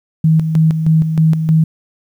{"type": "tone with tremolo", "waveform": "sine", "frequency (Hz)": 159.3, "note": "D#3", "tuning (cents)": 41, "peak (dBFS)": -7, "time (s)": [0.24, 1.64], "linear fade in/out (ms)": 5, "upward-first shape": "square", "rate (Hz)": 3.2, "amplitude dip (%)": 55, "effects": ["8-bit"]}